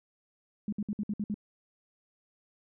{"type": "tone bursts", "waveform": "sine", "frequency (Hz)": 207.7, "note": "G#3", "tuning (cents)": 0, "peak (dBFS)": -29, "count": 7, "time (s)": [0.68, 1.343], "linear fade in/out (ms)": 2, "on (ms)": 45, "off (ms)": 58, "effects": []}